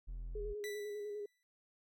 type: tone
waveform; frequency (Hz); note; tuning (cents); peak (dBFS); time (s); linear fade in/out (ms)
triangle; 42.24; E1; +43; -39; 0.07-0.54; 20
type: tone with vibrato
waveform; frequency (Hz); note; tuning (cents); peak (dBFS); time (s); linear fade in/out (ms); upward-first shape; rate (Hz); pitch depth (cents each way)
sine; 415.3; G#4; 0; -40; 0.35-1.26; 5; square; 10; 26
type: tone with exponential decay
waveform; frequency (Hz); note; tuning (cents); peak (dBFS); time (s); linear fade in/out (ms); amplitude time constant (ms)
sawtooth; 1975.5; B6; 0; -39; 0.64-1.43; 0; 170
effects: none